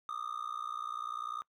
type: tone with amplitude modulation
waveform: triangle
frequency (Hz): 1226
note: D#6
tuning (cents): -26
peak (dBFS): -31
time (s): 0.09-1.42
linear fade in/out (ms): 0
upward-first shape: sine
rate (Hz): 60.2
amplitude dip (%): 100
effects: noise-tail reverb RT60 0.1 s tail -23 dB re dry